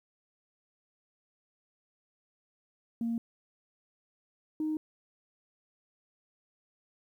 sine tone pair in turn, 231.6 / 310 Hz, A#3 / D#4, -11 / -6 cents, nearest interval perfect fourth, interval 505 cents, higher second, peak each -28 dBFS, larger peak neither, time 3.01-3.18 / 4.6-4.77 s, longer neither, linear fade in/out 2 ms, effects tanh soft clip ceiling -25 dBFS + 11-bit

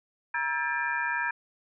sine tone cluster, 949 / 1323 / 1611 / 1753 / 2393 Hz, A#5 / E6 / G6 / A6 / D7, +31 / +6 / +47 / -7 / +32 cents, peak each -32 / -39 / -30 / -33 / -37 dBFS, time 0.34-1.31 s, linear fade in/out 5 ms, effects none

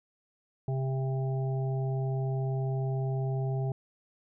harmonic tone, 132.7 Hz, C3, 25 cents sharp, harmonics 1 / 3 / 5 / 6, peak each -28 / -38 / -42 / -44 dBFS, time 0.68-3.72 s, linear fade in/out 2 ms, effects none

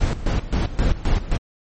brown noise with tremolo, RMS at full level -17 dBFS, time 0-1.38 s, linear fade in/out 20 ms, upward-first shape square, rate 3.8 Hz, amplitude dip 80%, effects MP3 32 kbps

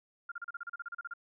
sine tone bursts, 1400 Hz, F6, 4 cents sharp, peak -37 dBFS, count 14, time 0.29-1.137 s, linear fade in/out 5 ms, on 28 ms, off 35 ms, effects none

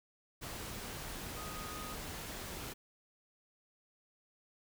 sine tone in noise, 1244.5 Hz, D#6, in tune, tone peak -47 dBFS, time 1.36-1.95 s, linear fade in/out 20 ms, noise pink, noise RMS -44 dBFS, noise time 0.41-2.74 s, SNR -6 dB, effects none

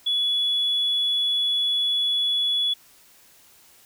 sine tone, 3400 Hz, G#7, 40 cents sharp, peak -19 dBFS, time 0.06-2.74 s, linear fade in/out 10 ms, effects tanh soft clip ceiling -15 dBFS + white hiss -54 dBFS RMS until 3.85 s

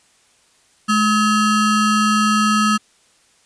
square ring-modulated tone, 745 Hz, F#5, 12 cents sharp, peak -11 dBFS, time 0.88-2.78 s, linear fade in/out 20 ms, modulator 532 Hz, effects white hiss -56 dBFS RMS until 3.45 s + resampled to 22050 Hz

